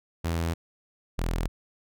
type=tone pair in turn; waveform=sawtooth; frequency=83.3 / 41.65 Hz; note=E2 / E1; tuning=+19 / +19 cents; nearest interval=octave; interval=1200 cents; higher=first; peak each=-22 dBFS; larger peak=neither; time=0.24-0.54 / 1.18-1.48 s; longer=neither; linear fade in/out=10 ms; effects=none